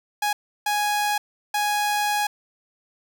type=tone bursts at uneven times; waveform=sawtooth; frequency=830.6 Hz; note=G#5; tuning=in tune; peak=-17 dBFS; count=3; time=0.22-0.33 / 0.66-1.18 / 1.54-2.27 s; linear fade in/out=5 ms; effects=none